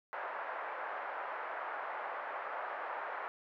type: band-pass noise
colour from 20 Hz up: pink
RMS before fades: -41 dBFS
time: 0.13-3.28 s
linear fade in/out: 0 ms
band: 610 to 1700 Hz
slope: 24 dB/octave
effects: none